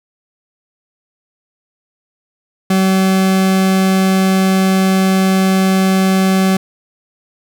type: tone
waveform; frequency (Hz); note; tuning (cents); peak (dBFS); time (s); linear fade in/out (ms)
40% pulse; 190; F#3; +46; -9; 2.7-6.57; 5
effects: none